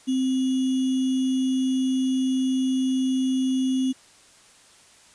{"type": "tone with sample-and-hold", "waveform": "sine", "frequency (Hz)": 260.8, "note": "C4", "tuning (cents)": -5, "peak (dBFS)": -20, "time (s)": [0.07, 3.93], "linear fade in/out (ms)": 20, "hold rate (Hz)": 3150, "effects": ["white hiss -53 dBFS RMS until 5.14 s", "resampled to 22050 Hz"]}